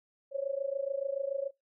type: tone with amplitude modulation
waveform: sine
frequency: 551 Hz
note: C#5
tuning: 11 cents flat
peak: -27 dBFS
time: 0.31-1.51 s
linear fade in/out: 50 ms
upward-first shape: sine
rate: 27 Hz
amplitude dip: 85%
effects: noise-tail reverb RT60 0.2 s tail -23 dB re dry